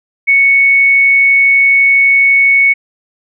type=tone; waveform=sine; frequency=2217 Hz; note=C#7; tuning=in tune; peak=-5 dBFS; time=0.27-2.74 s; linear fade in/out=20 ms; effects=none